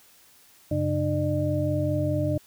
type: tone cluster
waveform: sine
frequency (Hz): 95.3 / 140 / 301.4 / 602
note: G2 / C#3 / D4 / D5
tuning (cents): -48 / +18 / +45 / +43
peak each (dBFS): -28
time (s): 0.71-2.38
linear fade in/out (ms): 5
effects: white hiss -56 dBFS RMS until 2.46 s